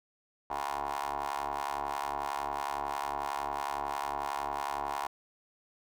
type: ring-modulated tone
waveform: 20% pulse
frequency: 71 Hz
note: C#2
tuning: 42 cents sharp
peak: -25 dBFS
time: 0.5-5.07 s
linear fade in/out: 5 ms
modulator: 889 Hz
effects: none